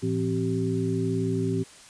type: tone cluster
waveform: sine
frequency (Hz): 111.3 / 169.7 / 262.4 / 384.3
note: A2 / F3 / C4 / G4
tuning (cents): +20 / -49 / +5 / -34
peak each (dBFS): -29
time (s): 0.02-1.64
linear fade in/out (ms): 20
effects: white hiss -49 dBFS RMS until 1.89 s + resampled to 22050 Hz